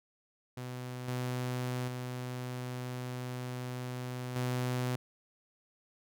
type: tone with level steps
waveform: sawtooth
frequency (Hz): 125.4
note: B2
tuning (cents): +27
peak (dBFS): -35 / -29 / -33 / -27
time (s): 0.57-4.96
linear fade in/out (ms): 5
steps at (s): 1.08 / 1.88 / 4.36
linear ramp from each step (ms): 2
effects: none